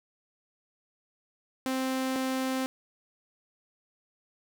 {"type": "tone pair in turn", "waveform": "sawtooth", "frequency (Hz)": [261.6, 261.6], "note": ["C4", "C4"], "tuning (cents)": [0, 0], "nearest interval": "unison", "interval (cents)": 0, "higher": "neither", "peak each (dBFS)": -24, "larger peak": "neither", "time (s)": [[1.66, 2.16], [2.16, 2.66]], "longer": "neither", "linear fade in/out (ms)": 0, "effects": []}